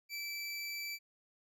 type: tone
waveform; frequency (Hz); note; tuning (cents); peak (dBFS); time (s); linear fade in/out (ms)
25% pulse; 2322; D7; -20; -35; 0.09-0.99; 50
effects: none